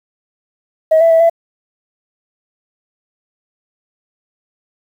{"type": "tone with pitch steps", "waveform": "sine", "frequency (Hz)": [636, 663, 654, 669], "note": ["D#5", "E5", "E5", "E5"], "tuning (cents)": [38, 10, -14, 25], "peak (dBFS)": -5, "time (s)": [0.91, 1.298], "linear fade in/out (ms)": 10, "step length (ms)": 97, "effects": ["tanh soft clip ceiling -3 dBFS", "7-bit"]}